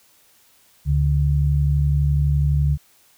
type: tone pair together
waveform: sine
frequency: 71.9 / 143.8 Hz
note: D2 / D3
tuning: -36 / -36 cents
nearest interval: octave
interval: 1200 cents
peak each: -18 dBFS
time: 0.85-2.78 s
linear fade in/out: 50 ms
effects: white hiss -56 dBFS RMS until 3.17 s